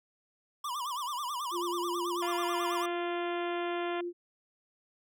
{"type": "tone with vibrato", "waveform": "square", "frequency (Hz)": 1074, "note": "C6", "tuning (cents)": 45, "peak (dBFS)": -34, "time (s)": [0.64, 2.86], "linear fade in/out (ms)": 5, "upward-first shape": "sine", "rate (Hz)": 9.2, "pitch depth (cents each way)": 200}
{"type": "tone", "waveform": "sine", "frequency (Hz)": 349.2, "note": "F4", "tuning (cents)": 0, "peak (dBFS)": -33, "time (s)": [1.51, 4.13], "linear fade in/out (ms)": 50}
{"type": "harmonic tone", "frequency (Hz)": 346.7, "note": "F4", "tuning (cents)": -13, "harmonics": [2, 3, 4, 5, 6, 7, 8, 9, 10], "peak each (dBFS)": [-37, -41, -43, -45, -47, -48, -49, -50, -51], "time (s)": [2.22, 4.01], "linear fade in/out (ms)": 5}
{"effects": []}